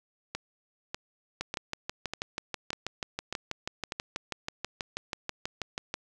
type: two click trains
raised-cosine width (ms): 0.2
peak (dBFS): -16 / -15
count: 7 / 29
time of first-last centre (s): 0.35-3.921 / 1.41-5.941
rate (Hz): 1.68 / 6.18
effects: none